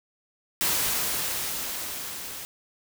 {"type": "noise with level ramp", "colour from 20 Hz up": "white", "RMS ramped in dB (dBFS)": [-24, -38], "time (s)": [0.61, 2.45], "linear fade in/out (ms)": 0, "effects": []}